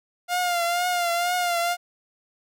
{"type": "tone with vibrato", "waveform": "sawtooth", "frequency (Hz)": 702, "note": "F5", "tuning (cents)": 9, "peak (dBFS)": -18, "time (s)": [0.28, 1.77], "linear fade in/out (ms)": 50, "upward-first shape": "triangle", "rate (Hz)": 2.1, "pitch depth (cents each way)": 56, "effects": []}